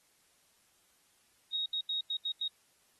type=tone bursts at uneven times; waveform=sine; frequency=3764 Hz; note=A#7; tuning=16 cents sharp; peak=-31 dBFS; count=6; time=1.53-1.66 / 1.73-1.81 / 1.89-2.01 / 2.1-2.17 / 2.25-2.32 / 2.41-2.48 s; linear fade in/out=5 ms; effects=white hiss -69 dBFS RMS until 2.99 s + AAC 32 kbps